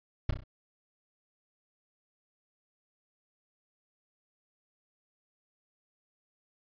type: noise with echo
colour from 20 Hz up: brown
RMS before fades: -22 dBFS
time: 0.29-0.31 s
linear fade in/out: 5 ms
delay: 32 ms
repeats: 4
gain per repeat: -6 dB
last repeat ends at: 0.438 s
effects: resampled to 11025 Hz